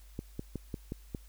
clicks, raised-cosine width 3 ms, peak -23 dBFS, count 6, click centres 0.191 / 0.394 / 0.557 / 0.742 / 0.921 / 1.148 s, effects added 50 Hz sine -51 dBFS peak until 1.28 s + white hiss -63 dBFS RMS until 1.28 s

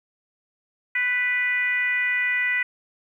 sine tone with frequency modulation, 1975.5 Hz, B6, in tune, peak -20 dBFS, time 0.95-2.63 s, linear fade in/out 5 ms, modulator 482 Hz, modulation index 0.74, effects 10-bit

